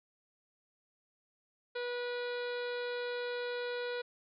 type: harmonic tone with a mistuned harmonic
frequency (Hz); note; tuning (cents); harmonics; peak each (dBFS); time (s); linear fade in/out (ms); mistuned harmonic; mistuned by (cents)
487.1; B4; -24; 1 / 2 / 3 / 4 / 5 / 6 / 7 / 8 / 9 / 10; -36 / -48 / -43 / -51 / -50 / -58 / -52 / -51 / -53 / -61; 1.75-4.02; 10; 9; -68
effects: none